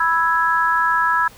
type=chord; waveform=sine; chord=E major; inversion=second; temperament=equal; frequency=987.8 / 1318.5 / 1661.2 Hz; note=B5 / E6 / G#6; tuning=0 / 0 / 0 cents; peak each=-19 dBFS; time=0-1.28 s; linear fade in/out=5 ms; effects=pink hiss -45 dBFS RMS until 1.37 s